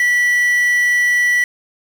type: tone with quantisation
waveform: triangle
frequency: 1954 Hz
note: B6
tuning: 19 cents flat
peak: -10 dBFS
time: 0-1.44 s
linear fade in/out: 2 ms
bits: 5
effects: none